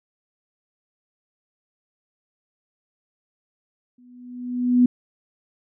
sine tone with exponential growth, 246.9 Hz, B3, in tune, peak -10 dBFS, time 3.98-4.86 s, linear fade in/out 5 ms, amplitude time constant 190 ms, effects none

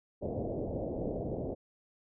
white low-pass noise, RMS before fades -36 dBFS, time 0.21-1.55 s, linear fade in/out 20 ms, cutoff 640 Hz, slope 48 dB/octave, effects none

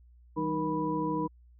sine tone cluster, 160.2 / 193.5 / 310.4 / 475.2 / 984 Hz, E3 / G3 / D#4 / A#4 / B5, -49 / -22 / -4 / +33 / -7 cents, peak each -37 / -39 / -31 / -36 / -33 dBFS, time 0.36-1.28 s, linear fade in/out 20 ms, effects added 60 Hz sine -54 dBFS peak until 1.59 s

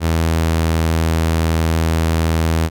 sawtooth tone with pitch glide, 81.8 to 81.28 Hz, E2 to E2, -13 to -24 cents, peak -10 dBFS, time 0-2.7 s, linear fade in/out 50 ms, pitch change -11 cents, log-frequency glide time 0.14-0.56 s, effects none

